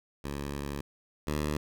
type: tone pair in turn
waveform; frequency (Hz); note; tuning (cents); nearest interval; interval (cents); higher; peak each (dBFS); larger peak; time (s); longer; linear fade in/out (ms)
10% pulse; 71 / 74.81; C#2 / D2; +42 / +33; minor second; 91; second; -26 / -21; second; 0.24-0.81 / 1.27-1.57; first; 5
effects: none

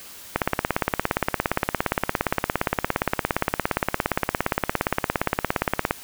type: click train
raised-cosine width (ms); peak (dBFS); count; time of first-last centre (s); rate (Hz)
0.5; -4; 97; 0.36-5.909; 17.3
effects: white hiss -42 dBFS RMS until 6.03 s

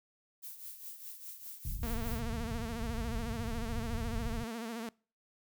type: noise with tremolo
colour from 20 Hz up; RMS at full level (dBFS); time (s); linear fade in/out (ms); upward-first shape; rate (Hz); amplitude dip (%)
violet; -44; 0.42-2.21; 20; triangle; 4.9; 70
type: low-pass noise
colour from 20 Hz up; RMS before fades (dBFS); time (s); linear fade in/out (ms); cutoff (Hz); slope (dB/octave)
pink; -38; 1.65-4.44; 2; 140; 24
type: tone with vibrato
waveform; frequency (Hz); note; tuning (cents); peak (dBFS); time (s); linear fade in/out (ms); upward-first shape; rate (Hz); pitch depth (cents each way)
sawtooth; 229; A#3; -31; -34; 1.83-4.89; 2; sine; 14; 74
effects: noise-tail reverb RT60 0.4 s tail -25 dB re dry

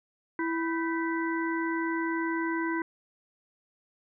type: harmonic tone with a mistuned harmonic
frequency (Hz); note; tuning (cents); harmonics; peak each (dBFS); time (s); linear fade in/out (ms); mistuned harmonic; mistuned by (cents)
329.6; E4; 0; 1 / 3 / 5 / 6; -29 / -34 / -36 / -37; 0.39-2.82; 2; 5; -120
effects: none

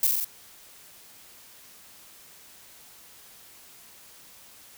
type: noise with echo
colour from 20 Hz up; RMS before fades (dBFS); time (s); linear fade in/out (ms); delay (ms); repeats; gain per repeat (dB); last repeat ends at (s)
violet; -21; 0.03-0.07; 2; 44; 4; -2; 0.246
effects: white hiss -51 dBFS RMS until 4.77 s

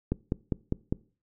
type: click train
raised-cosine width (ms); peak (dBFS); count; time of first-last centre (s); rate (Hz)
3; -13; 5; 0.12-0.925; 4.97
effects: noise-tail reverb RT60 0.4 s tail -22 dB re dry

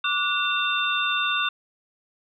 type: tone cluster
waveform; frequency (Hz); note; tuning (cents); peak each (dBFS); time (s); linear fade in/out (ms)
sine; 1163 / 1458 / 2718 / 3603; D6 / F#6 / F7 / A7; -17 / -26 / -48 / +40; -27; 0.04-1.49; 5
effects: none

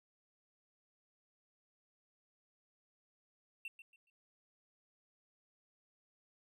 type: tone with echo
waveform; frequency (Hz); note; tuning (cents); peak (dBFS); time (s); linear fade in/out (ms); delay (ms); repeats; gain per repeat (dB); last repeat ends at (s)
triangle; 2700; E7; +41; -40; 3.65-3.68; 2; 140; 3; -11; 4.1
effects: none

